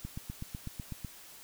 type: click train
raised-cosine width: 5 ms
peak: -26 dBFS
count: 9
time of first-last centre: 0.05-1.048 s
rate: 8.02 Hz
effects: white hiss -52 dBFS RMS until 1.43 s